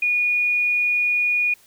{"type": "tone", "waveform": "sine", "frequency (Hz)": 2450, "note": "D#7", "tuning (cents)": -27, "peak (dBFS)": -17, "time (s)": [0.02, 1.54], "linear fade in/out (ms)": 5, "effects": ["white hiss -54 dBFS RMS until 1.66 s"]}